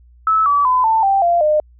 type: tone with pitch steps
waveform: sine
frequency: 1303 / 1147.5 / 1010.6 / 890 / 783.8 / 690.2 / 607.9 Hz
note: E6 / D6 / B5 / A5 / G5 / F5 / D#5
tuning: -20 / -40 / +40 / +20 / 0 / -21 / -40 cents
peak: -11 dBFS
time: 0.27-1.6 s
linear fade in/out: 2 ms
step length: 190 ms
effects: added 60 Hz sine -44 dBFS peak until 1.79 s